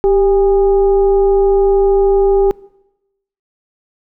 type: tone with frequency modulation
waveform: sine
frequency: 392.5 Hz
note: G4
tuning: 2 cents sharp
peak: -8 dBFS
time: 0.04-2.51 s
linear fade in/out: 0 ms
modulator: 419 Hz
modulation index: 0.5
effects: noise-tail reverb RT60 0.9 s tail -22 dB re dry